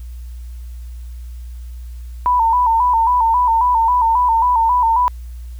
sine tone with vibrato, 947 Hz, A#5, 27 cents sharp, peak -11 dBFS, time 2.26-5.08 s, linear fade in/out 0 ms, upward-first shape square, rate 3.7 Hz, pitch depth 75 cents each way, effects added 60 Hz sine -28 dBFS peak until 5.59 s + white hiss -53 dBFS RMS until 5.59 s

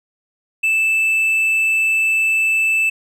triangle tone, 2637 Hz, E7, in tune, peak -12 dBFS, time 0.63-2.9 s, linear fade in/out 10 ms, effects none

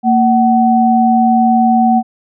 sine tone pair together, 230 / 751.6 Hz, A#3 / F#5, -23 / +27 cents, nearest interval octave + minor sixth, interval 2050 cents, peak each -10 dBFS, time 0.03-2.03 s, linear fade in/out 50 ms, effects none

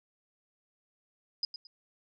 sine tone with echo, 4989 Hz, D#8, 4 cents sharp, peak -28 dBFS, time 1.43-1.45 s, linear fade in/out 2 ms, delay 110 ms, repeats 2, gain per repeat -11 dB, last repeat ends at 1.67 s, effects none

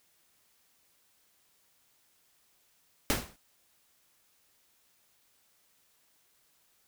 pink noise with exponential decay, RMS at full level -24 dBFS, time 3.1-3.36 s, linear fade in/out 0 ms, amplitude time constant 56 ms, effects white hiss -69 dBFS RMS until 6.87 s

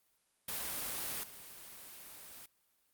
white noise with level steps, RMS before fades -39 / -51 dBFS, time 0.48-2.46 s, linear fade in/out 5 ms, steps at 1.23 s, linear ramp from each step 5 ms, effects white hiss -75 dBFS RMS until 2.93 s + Opus 32 kbps

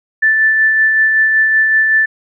sine tone with tremolo, 1760 Hz, A6, in tune, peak -7 dBFS, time 0.22-2.06 s, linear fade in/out 10 ms, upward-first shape sine, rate 5.3 Hz, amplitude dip 30%, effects none

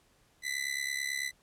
sawtooth tone with amplitude modulation, 2002 Hz, B6, 23 cents sharp, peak -25 dBFS, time 0.42-1.32 s, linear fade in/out 50 ms, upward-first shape sine, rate 69.1 Hz, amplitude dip 85%, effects pink hiss -67 dBFS RMS until 1.42 s + low-pass 12000 Hz 12 dB/octave

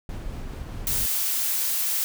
brown noise with tremolo, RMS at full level -32 dBFS, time 0.09-1.06 s, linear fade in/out 2 ms, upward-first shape triangle, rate 4.8 Hz, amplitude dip 25%
blue noise, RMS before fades -25 dBFS, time 0.87-2.04 s, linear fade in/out 0 ms
effects none

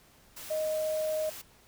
sine tone in noise, 622.3 Hz, D#5, in tune, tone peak -28 dBFS, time 0.5-1.3 s, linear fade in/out 10 ms, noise white, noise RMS -44 dBFS, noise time 0.36-1.42 s, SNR +13 dB, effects pink hiss -60 dBFS RMS until 1.67 s

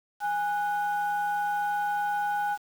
sine tone pair together, 823.5 / 1480 Hz, G#5 / F#6, -15 / 0 cents, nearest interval minor seventh, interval 1015 cents, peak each -25 / -32 dBFS, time 0.2-2.58 s, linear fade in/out 50 ms, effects tanh soft clip ceiling -20 dBFS + 8-bit

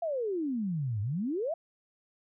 sine exponential two-way sweep, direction down then up, 698.5 to 98 to 698.5 Hz, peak -29 dBFS, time 0.02-1.54 s, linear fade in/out 5 ms, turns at 1.01 s, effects none

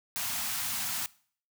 white band-stop noise, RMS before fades -33 dBFS, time 0.16-1.06 s, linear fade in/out 0 ms, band 270 to 660 Hz, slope 48 dB/octave, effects noise-tail reverb RT60 0.5 s tail -21 dB re dry + high-pass 80 Hz 12 dB/octave

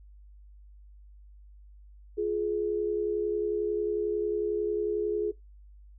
sine tone pair together, 349.2 / 420.3 Hz, F4 / G#4, 0 / +21 cents, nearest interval minor third, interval 321 cents, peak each -32 / -27 dBFS, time 2.17-5.32 s, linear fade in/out 20 ms, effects noise-tail reverb RT60 0.2 s tail -23 dB re dry + added 50 Hz sine -49 dBFS peak until 5.98 s

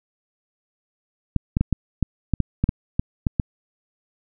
clicks, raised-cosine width 5 ms, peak -6 dBFS, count 12, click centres 1.363 / 1.569 / 1.61 / 1.727 / 2.027 / 2.337 / 2.403 / 2.64 / 2.691 / 2.995 / 3.268 / 3.398 s, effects none

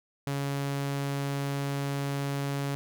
sawtooth tone, 140.1 Hz, C#3, 19 cents sharp, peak -25 dBFS, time 0.27-2.75 s, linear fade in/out 0 ms, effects none

